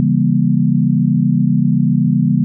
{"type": "chord", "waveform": "sine", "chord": "C# diminished seventh", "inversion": "none", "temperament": "just", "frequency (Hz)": [138.59, 166.31, 199.57, 239.5], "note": ["C#3", "E3", "G3", "Bb3"], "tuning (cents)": [0, 16, 31, 47], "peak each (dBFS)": -16, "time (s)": [0, 2.44], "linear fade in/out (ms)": 0, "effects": []}